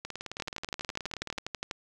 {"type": "two click trains", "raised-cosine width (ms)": 0.2, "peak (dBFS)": [-20, -16], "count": [26, 17], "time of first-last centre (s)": [[0.05, 1.38], [0.4, 1.711]], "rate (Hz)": [18.8, 12.2], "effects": []}